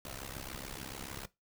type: noise with amplitude modulation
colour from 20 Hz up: pink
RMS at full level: -40 dBFS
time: 0.05-1.26 s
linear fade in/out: 2 ms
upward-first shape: sine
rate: 66.9 Hz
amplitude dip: 90%
effects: noise-tail reverb RT60 0.2 s tail -19 dB re dry